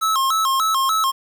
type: tone with vibrato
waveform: square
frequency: 1180 Hz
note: D6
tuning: 8 cents sharp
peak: -17 dBFS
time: 0.01-1.12 s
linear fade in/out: 20 ms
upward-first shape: square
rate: 3.4 Hz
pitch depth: 170 cents each way
effects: 8-bit